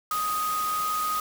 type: tone in noise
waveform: sine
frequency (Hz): 1248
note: D#6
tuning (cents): +5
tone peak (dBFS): -25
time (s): 0.11-1.2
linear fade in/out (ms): 2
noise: white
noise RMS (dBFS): -35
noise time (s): 0.11-1.2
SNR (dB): +7
effects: none